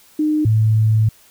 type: tone pair in turn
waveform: sine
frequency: 305.2 / 109.47 Hz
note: D#4 / A2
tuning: -33 / -8 cents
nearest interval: octave + tritone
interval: 1775 cents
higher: first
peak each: -14 / -11 dBFS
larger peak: second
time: 0.19-0.45 / 0.45-1.09 s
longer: second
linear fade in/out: 5 ms
effects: white hiss -50 dBFS RMS until 1.3 s